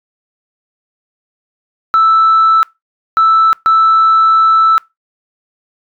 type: tone bursts at uneven times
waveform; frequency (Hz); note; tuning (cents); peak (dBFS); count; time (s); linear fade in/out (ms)
sine; 1318.5; E6; 0; -4; 3; 1.94-2.63 / 3.17-3.53 / 3.66-4.78; 0
effects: noise-tail reverb RT60 0.2 s tail -24 dB re dry + tanh soft clip ceiling -3 dBFS